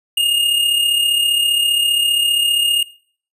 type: tone with amplitude modulation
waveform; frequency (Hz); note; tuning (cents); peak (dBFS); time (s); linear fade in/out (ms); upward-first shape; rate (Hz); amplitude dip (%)
square; 2840; F7; +28; -12; 0.17-2.83; 5; sine; 35.1; 50
effects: noise-tail reverb RT60 0.5 s tail -20 dB re dry + resampled to 32000 Hz